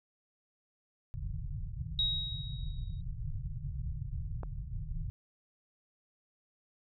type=low-pass noise; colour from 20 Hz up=pink; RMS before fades=-38 dBFS; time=1.14-5.1 s; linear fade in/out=0 ms; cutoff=160 Hz; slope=96 dB/octave
type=tone with exponential decay; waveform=sine; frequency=3800 Hz; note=A#7; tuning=33 cents sharp; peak=-26 dBFS; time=1.99-3.01 s; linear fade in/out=1 ms; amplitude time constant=220 ms
type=click; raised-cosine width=1 ms; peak=-28 dBFS; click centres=4.433 s
effects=none